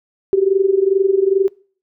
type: tone with amplitude modulation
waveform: sine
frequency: 388.1 Hz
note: G4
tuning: 17 cents flat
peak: -8 dBFS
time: 0.33-1.48 s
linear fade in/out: 0 ms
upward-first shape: sine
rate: 22.4 Hz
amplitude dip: 80%
effects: noise-tail reverb RT60 0.5 s tail -25 dB re dry